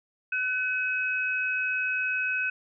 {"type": "tone pair together", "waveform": "sine", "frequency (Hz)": [1507, 2550], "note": ["F#6", "D#7"], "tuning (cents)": [31, 42], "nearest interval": "major sixth", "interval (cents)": 911, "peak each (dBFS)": -28, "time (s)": [0.32, 2.5], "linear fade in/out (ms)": 5, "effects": []}